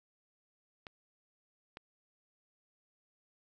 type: clicks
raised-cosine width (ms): 0.3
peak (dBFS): -29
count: 2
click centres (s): 0.868 / 1.771
effects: none